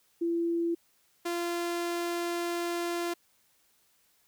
sine / sawtooth tone pair in turn, 338 / 344.7 Hz, E4 / F4, +43 / -23 cents, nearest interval unison, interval 34 cents, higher second, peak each -26 dBFS, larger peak neither, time 0.21-0.75 / 1.25-3.14 s, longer second, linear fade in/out 10 ms, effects white hiss -68 dBFS RMS until 4.27 s

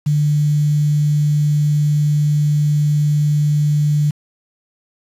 sine tone with quantisation, 148.4 Hz, D3, 18 cents sharp, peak -12 dBFS, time 0.06-4.11 s, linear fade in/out 10 ms, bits 6, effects resampled to 32000 Hz

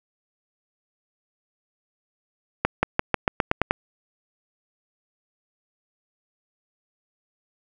accelerating click train, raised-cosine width 0.5 ms, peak -3 dBFS, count 9, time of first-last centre 2.65-3.709 s, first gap 180 ms, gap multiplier 0.91, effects none

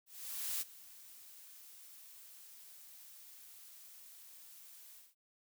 blue noise with ADSR envelope, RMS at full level -37 dBFS, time 0.06-5.15 s, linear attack 550 ms, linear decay 26 ms, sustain -19 dB, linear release 190 ms, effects none

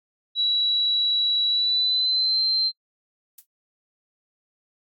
sine tone with pitch glide, 3912 to 4126 Hz, B7 to C8, -17 to -25 cents, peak -19 dBFS, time 0.35-2.72 s, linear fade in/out 50 ms, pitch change +92 cents, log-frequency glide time 1.48-2.42 s
violet noise with exponential decay, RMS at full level -36 dBFS, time 3.38-3.46 s, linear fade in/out 5 ms, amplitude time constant 17 ms
effects noise-tail reverb RT60 0.1 s tail -26 dB re dry + AAC 64 kbps

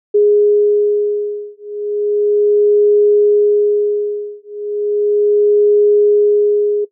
sine beating tone pair, 414.5 / 414.85 Hz, G#4 / G#4, -3 / -2 cents, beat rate 0.35 Hz, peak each -13 dBFS, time 0.14-6.85 s, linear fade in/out 10 ms, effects noise-tail reverb RT60 0.1 s tail -17 dB re dry

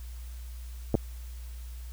clicks, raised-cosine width 2 ms, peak -11 / -11 dBFS, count 2, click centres 0.943 / 0.952 s, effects added 60 Hz sine -38 dBFS peak until 1.92 s + white hiss -55 dBFS RMS until 1.92 s

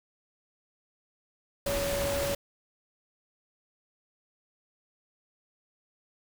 sine tone in noise, 563 Hz, C#5, 27 cents sharp, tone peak -29 dBFS, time 1.66-2.35 s, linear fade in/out 5 ms, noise pink, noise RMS -33 dBFS, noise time 1.66-2.35 s, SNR +1 dB, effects none

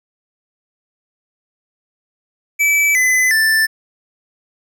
square tone with pitch steps, 2306 / 2019 / 1767.9 Hz, D7 / B6 / A6, -32 / +38 / +8 cents, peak -12 dBFS, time 2.59-3.67 s, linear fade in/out 20 ms, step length 360 ms, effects none

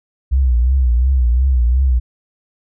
sine tone with vibrato, 62.8 Hz, B1, 30 cents sharp, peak -10 dBFS, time 0.31-2 s, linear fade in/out 20 ms, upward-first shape triangle, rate 2.8 Hz, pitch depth 140 cents each way, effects none

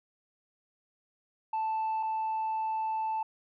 sine tone pair in turn, 880 / 880 Hz, A5 / A5, 0 / 0 cents, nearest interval unison, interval 0 cents, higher neither, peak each -26 / -27 dBFS, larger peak first, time 1.53-2.03 / 2.03-3.23 s, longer second, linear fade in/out 5 ms, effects tanh soft clip ceiling -27 dBFS

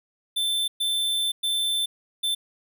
square tone bursts at uneven times, 3542 Hz, A7, 11 cents sharp, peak -23 dBFS, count 4, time 0.36-0.68 / 0.8-1.32 / 1.43-1.86 / 2.23-2.35 s, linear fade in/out 10 ms, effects none

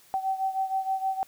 sine beating tone pair, 766 / 772.4 Hz, G5 / G5, -40 / -26 cents, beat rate 6.4 Hz, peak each -27 / -31 dBFS, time 0.14-1.23 s, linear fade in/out 0 ms, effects white hiss -57 dBFS RMS until 1.27 s

